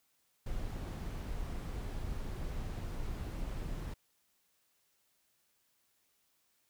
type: noise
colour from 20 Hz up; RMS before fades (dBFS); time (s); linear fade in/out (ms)
brown; -39; 0.46-3.94; 5
effects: white hiss -75 dBFS RMS until 6.69 s